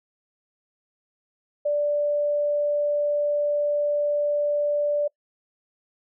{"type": "tone", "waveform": "sine", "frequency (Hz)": 586, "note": "D5", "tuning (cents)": -4, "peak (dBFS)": -20, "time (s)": [1.65, 5.08], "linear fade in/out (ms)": 10, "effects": ["noise-tail reverb RT60 0.1 s tail -25 dB re dry"]}